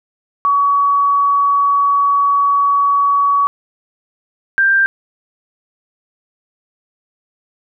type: tone pair in turn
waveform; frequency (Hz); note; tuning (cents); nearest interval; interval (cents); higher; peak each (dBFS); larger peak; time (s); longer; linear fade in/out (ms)
sine; 1130 / 1582; C#6 / G6; +33 / +15; tritone; 582; second; -10 / -9; second; 0.45-3.47 / 4.58-4.86; first; 0
effects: none

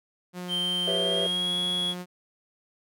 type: tone with vibrato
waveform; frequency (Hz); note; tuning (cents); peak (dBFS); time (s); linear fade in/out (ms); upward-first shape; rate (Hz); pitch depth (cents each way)
sawtooth; 178.7; F3; +40; -30; 0.33-2.06; 50; sine; 3.1; 9
type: tone with pitch glide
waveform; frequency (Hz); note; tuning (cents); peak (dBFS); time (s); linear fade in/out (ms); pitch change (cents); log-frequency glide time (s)
triangle; 3136 to 3342; G7 to G#7; 0 to +10; -24; 0.48-1.95; 50; +110; 0.89-1.54
type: chord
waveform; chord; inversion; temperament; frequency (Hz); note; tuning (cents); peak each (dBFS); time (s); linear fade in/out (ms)
triangle; C# half-diminished seventh; second; equal; 392 / 493.9 / 554.4 / 659.3; G4 / B4 / C#5 / E5; 0 / 0 / 0 / 0; -31; 0.87-1.27; 5
effects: none

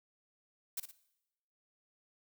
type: noise with echo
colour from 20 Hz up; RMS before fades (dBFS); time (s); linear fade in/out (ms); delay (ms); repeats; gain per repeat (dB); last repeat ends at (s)
blue; -37; 0.77-0.8; 5; 57; 2; -8; 0.914
effects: noise-tail reverb RT60 0.9 s tail -19 dB re dry

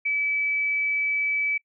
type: tone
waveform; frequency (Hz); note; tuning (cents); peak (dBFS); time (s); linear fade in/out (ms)
sine; 2298; D7; -38; -22; 0.05-1.58; 10
effects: noise-tail reverb RT60 0.1 s tail -23 dB re dry

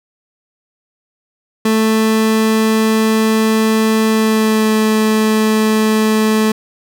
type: tone with pitch glide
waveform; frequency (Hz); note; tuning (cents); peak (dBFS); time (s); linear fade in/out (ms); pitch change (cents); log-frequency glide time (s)
30% pulse; 220 to 217.3; A3 to A3; 0 to -21; -8; 1.65-6.52; 5; -21; 4.09-4.71
effects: none

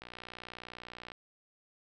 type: click train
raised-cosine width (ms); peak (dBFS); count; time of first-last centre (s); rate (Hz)
0.3; -29; 67; 0.02-1.118; 60.1
effects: none

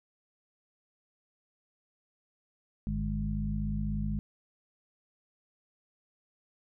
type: harmonic tone with a mistuned harmonic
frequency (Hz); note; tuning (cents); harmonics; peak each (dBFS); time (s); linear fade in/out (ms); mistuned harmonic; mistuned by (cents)
51.91; G#1; 0; 1 / 2 / 3 / 4; -33 / -39 / -36 / -34; 2.87-4.19; 0; 3; -48
effects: none

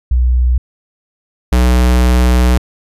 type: tone pair in turn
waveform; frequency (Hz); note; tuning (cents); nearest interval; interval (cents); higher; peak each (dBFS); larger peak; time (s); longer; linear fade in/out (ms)
sine / square; 61.74 / 61.74; B1 / B1; 0 / 0; unison; 0; neither; -8; neither; 0.11-0.58 / 1.52-2.58; second; 5
effects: resampled to 32000 Hz

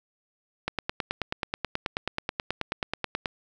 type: click train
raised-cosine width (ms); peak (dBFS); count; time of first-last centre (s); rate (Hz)
0.3; -11; 25; 0.68-3.258; 9.31
effects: none

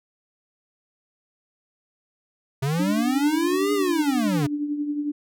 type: linear two-way sweep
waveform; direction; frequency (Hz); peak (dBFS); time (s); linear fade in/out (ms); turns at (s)
square; up then down; 130 to 415.5 to 130; -22; 2.62-4.47; 10; 3.73
type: tone with tremolo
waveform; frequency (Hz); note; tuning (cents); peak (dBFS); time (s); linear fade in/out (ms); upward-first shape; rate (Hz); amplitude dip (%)
sine; 293.3; D4; -2; -21; 2.79-5.12; 10; triangle; 11; 60
effects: none

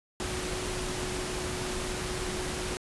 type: tone in noise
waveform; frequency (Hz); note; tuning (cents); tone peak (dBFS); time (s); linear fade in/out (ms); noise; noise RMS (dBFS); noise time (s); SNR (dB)
sine; 366.4; F#4; -17; -37; 0.2-2.77; 0; pink; -34; 0.2-2.77; -6
effects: resampled to 24000 Hz

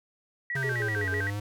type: tone with vibrato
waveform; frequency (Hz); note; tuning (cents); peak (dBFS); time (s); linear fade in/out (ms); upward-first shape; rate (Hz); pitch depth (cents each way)
sine; 1738; A6; -22; -29; 0.5-1.3; 2; square; 7.8; 180
type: linear two-way sweep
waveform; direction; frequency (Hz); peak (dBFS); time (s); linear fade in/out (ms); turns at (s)
square; down then up; 138.59 to 92.7 to 104.6; -31; 0.55-1.4; 5; 1.1
type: tone with tremolo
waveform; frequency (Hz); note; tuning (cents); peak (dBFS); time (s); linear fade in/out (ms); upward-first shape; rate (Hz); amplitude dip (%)
sine; 416.7; G#4; +6; -32; 0.64-1.28; 2; square; 6.2; 80
effects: none

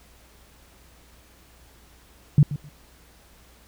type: tone with echo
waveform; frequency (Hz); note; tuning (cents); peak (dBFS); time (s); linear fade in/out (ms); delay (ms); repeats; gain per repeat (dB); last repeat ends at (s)
sine; 145.8; D3; -12; -10; 2.38-2.43; 2; 130; 2; -15; 2.69
effects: added 60 Hz sine -55 dBFS peak until 3.67 s + pink hiss -55 dBFS RMS until 3.67 s

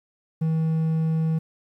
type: tone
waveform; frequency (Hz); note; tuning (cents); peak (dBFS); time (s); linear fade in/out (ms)
triangle; 160.4; E3; -47; -18; 0.41-1.39; 10
effects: 10-bit

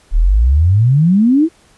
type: exponential sweep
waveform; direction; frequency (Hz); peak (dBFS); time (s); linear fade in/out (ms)
sine; up; 35 to 341.2; -7; 0.11-1.49; 50
effects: pink hiss -50 dBFS RMS until 1.77 s + resampled to 24000 Hz

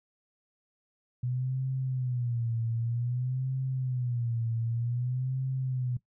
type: tone with vibrato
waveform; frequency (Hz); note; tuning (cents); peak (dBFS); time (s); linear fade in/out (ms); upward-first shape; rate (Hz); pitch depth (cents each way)
sine; 122.9; B2; -8; -28; 1.23-5.97; 5; sine; 0.53; 120
effects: noise-tail reverb RT60 0.1 s tail -17 dB re dry

